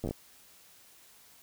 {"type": "slowing click train", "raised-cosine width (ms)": 2, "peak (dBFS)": -21, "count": 6, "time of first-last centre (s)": [0.04, 0.11], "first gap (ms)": 9, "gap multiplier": 1.22, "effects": ["white hiss -58 dBFS RMS until 1.42 s"]}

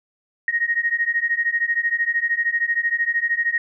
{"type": "beating tone pair", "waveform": "sine", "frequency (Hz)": [1864.7, 1877.7], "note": ["A#6", "A#6"], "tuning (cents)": [0, 12], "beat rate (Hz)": 13, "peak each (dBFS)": [-22, -21], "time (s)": [0.48, 3.58], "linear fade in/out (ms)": 2, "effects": []}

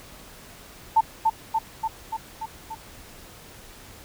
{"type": "tone with echo", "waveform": "sine", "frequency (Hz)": 890, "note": "A5", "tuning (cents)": 20, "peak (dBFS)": -13, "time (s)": [0.96, 1.01], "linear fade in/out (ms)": 10, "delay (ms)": 290, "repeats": 6, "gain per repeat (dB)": -3, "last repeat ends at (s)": 2.75, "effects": ["pink hiss -46 dBFS RMS until 4.04 s"]}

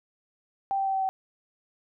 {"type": "tone with pitch steps", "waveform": "sine", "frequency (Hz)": [784, 779, 774.1, 769.2, 764.3], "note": ["G5", "G5", "G5", "G5", "G5"], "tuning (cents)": [0, -11, -22, -33, -44], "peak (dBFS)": -24, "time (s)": [0.71, 1.09], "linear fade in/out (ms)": 0, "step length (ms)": 76, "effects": []}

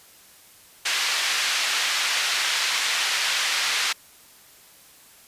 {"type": "band-pass noise", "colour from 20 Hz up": "pink", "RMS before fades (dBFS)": -24, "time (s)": [0.85, 3.93], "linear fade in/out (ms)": 10, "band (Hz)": [1800, 5500], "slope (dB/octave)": 12, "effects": ["white hiss -51 dBFS RMS until 5.27 s", "resampled to 32000 Hz"]}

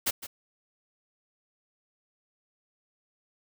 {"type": "noise with echo", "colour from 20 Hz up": "white", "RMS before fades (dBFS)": -27, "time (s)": [0.06, 0.11], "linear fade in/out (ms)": 10, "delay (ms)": 160, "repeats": 1, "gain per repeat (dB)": -13, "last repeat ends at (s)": 0.27, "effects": []}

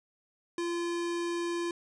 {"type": "tone", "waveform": "square", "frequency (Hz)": 343.6, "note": "F4", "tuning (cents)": -28, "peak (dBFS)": -31, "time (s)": [0.58, 1.71], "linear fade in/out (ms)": 2, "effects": ["resampled to 22050 Hz", "10-bit"]}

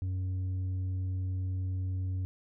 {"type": "tone with tanh clipping", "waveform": "sine", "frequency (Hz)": 93, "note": "F#2", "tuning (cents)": 9, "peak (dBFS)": -31, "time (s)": [0.02, 2.25], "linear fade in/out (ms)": 0, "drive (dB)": 4, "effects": []}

